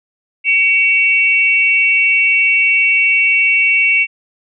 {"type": "tone pair together", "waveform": "sine", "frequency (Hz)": [2257, 2700], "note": ["C#7", "E7"], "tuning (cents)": [31, 41], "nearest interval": "minor third", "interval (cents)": 310, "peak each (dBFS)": -12, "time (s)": [0.44, 4.07], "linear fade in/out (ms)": 50, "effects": []}